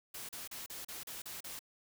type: noise bursts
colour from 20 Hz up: white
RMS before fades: -45 dBFS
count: 8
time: 0.14-1.592 s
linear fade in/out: 5 ms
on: 150 ms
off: 36 ms
effects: none